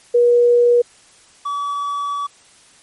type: tone pair in turn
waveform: sine / triangle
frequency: 480.9 / 1143.8 Hz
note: B4 / D6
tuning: -46 / -46 cents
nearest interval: octave + minor third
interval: 1500 cents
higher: second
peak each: -9 / -18 dBFS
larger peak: first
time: 0.14-0.82 / 1.45-2.27 s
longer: second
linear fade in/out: 10 ms
effects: white hiss -49 dBFS RMS until 2.82 s + MP3 48 kbps